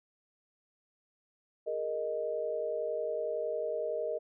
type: chord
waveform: sine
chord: Ab suspended second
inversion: none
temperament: equal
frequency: 415.3 / 466.2 / 622.3 Hz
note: Ab4 / Bb4 / Eb5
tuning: 0 / 0 / 0 cents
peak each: -40 / -35 / -34 dBFS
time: 1.66-4.19 s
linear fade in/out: 20 ms
effects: none